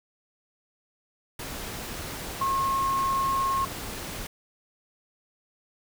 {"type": "tone in noise", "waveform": "sine", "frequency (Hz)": 1080, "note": "C#6", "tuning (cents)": -45, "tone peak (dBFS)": -23, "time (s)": [2.41, 3.65], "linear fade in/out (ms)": 5, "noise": "pink", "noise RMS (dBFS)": -36, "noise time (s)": [1.39, 4.27], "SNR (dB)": 10, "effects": []}